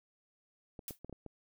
clicks, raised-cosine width 2 ms, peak -32 dBFS, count 6, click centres 0.792 / 0.908 / 1.046 / 1.096 / 1.127 / 1.263 s
blue noise with exponential decay, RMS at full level -38 dBFS, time 0.88-0.99 s, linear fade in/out 1 ms, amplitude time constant 22 ms
effects none

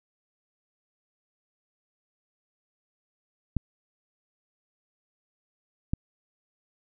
clicks, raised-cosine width 5 ms, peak -13 dBFS, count 2, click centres 3.567 / 5.935 s, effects none

